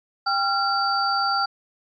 sine tone cluster, 794 / 1374 / 4632 Hz, G5 / F6 / D8, +22 / -29 / -25 cents, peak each -24 / -22 / -26 dBFS, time 0.26-1.46 s, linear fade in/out 10 ms, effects MP3 96 kbps

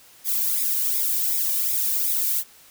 violet noise with flanger, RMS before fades -23 dBFS, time 0.24-2.44 s, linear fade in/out 50 ms, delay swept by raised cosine 0.67 to 1.56 ms, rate 2.7 Hz, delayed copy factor -0.95, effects white hiss -51 dBFS RMS until 2.7 s

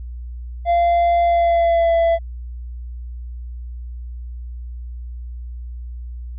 triangle tone with pitch glide, 689 to 669.4 Hz, F5 to E5, -24 to +26 cents, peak -11 dBFS, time 0.65-2.19 s, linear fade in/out 50 ms, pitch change -50 cents, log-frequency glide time 1.24-1.93 s, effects added 60 Hz sine -28 dBFS peak until 6.38 s + resampled to 8000 Hz

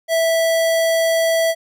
square tone, 657 Hz, E5, 6 cents flat, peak -15 dBFS, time 0.08-1.55 s, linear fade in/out 50 ms, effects none

